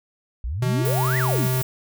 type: exponential two-way sweep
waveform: sine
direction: up then down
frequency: 51.91 to 2040 to 167.3 Hz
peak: -24 dBFS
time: 0.44-1.47 s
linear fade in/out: 0 ms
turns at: 1.18 s
type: tone with pitch glide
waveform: square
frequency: 125.8 to 128.74 Hz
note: B2 to C3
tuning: +32 to -28 cents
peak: -21 dBFS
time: 0.62-1.62 s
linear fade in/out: 5 ms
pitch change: +40 cents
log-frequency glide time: 0.76-0.86 s
type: noise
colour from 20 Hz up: violet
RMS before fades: -30 dBFS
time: 0.85-1.63 s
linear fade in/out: 2 ms
effects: none